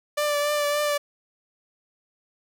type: tone with vibrato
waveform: sawtooth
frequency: 587.3 Hz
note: D5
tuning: in tune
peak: -18 dBFS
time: 0.17-0.98 s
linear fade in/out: 10 ms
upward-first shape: triangle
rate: 3.5 Hz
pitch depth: 26 cents each way
effects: none